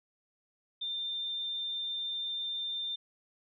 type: tone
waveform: sine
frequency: 3593 Hz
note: A7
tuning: 36 cents sharp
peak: -33 dBFS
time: 0.81-2.96 s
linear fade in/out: 10 ms
effects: none